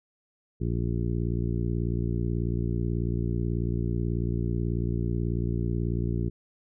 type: harmonic tone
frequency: 58.27 Hz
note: A#1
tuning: in tune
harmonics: 1 / 2 / 3 / 4 / 5 / 6 / 7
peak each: -30 / -29 / -32 / -38 / -38 / -36 / -40 dBFS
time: 0.6-6.3 s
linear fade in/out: 20 ms
effects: none